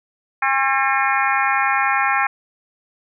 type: harmonic tone with a mistuned harmonic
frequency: 270 Hz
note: C#4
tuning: 45 cents flat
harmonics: 3 / 4 / 5 / 6 / 7 / 8 / 9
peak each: -21 / -22 / -23 / -24 / -24 / -25 / -26 dBFS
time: 0.42-2.27 s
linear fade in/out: 5 ms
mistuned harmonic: 7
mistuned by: -72 cents
effects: none